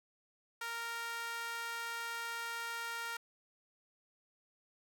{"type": "tone with high-pass filter", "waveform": "sawtooth", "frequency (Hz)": 464.3, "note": "A#4", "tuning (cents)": -7, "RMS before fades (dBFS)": -41, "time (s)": [0.61, 3.17], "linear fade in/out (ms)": 5, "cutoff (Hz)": 1300, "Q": 1.9, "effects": []}